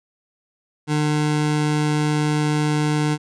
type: tone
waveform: 25% pulse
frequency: 150.6 Hz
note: D3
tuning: 44 cents sharp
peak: -14 dBFS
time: 0.87-3.18 s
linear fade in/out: 50 ms
effects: resampled to 22050 Hz